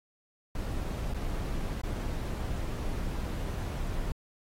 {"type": "noise with dropouts", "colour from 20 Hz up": "brown", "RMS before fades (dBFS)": -33, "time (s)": [0.55, 4.12], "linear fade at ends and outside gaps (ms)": 2, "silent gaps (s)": [[1.139, 1.144], [1.815, 1.834]], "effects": ["AAC 48 kbps"]}